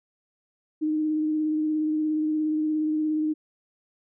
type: tone with vibrato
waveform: sine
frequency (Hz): 308.5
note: D#4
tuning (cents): -15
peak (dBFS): -22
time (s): 0.81-3.34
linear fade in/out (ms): 20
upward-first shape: triangle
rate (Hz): 17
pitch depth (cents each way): 22
effects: none